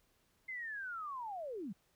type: linear sweep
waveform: sine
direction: down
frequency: 2100 to 165.6 Hz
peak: -40 dBFS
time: 0.48-1.73 s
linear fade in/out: 10 ms
effects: pink hiss -74 dBFS RMS until 1.95 s